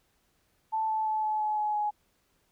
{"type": "tone with pitch steps", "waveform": "sine", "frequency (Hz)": [880, 872.9, 865.9, 858.9, 852, 845.1, 838.3], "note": ["A5", "A5", "A5", "A5", "G#5", "G#5", "G#5"], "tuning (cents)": [0, -14, -28, -42, 44, 30, 16], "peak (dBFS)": -26, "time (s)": [0.72, 1.91], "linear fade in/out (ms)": 20, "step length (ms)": 170, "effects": ["pink hiss -71 dBFS RMS until 2.51 s"]}